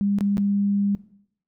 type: tone with dropouts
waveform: sine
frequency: 201.1 Hz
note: G3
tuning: 44 cents sharp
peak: -19 dBFS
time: 0.01-0.95 s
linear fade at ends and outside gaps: 0 ms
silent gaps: 0.186-0.208 / 0.371-0.38 s
effects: noise-tail reverb RT60 0.7 s tail -18 dB re dry